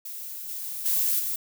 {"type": "noise with level steps", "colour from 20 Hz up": "violet", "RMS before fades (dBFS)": [-37, -34, -24, -29], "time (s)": [0.05, 1.36], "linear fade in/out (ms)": 5, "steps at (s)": [0.48, 0.85, 1.19], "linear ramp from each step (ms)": 10, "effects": []}